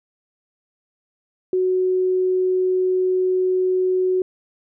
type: tone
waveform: sine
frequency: 370 Hz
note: F#4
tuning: in tune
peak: -16 dBFS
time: 1.53-4.22 s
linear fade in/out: 2 ms
effects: none